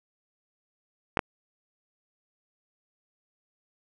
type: clicks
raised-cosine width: 0.5 ms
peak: -8 dBFS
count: 2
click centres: 1.172 / 1.192 s
effects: none